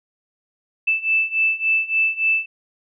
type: beating tone pair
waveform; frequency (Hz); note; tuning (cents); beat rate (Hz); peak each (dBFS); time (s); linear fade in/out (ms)
sine; 2637 / 2640.5; E7 / E7; 0 / +2; 3.5; -21 / -19; 0.87-2.46; 10
effects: none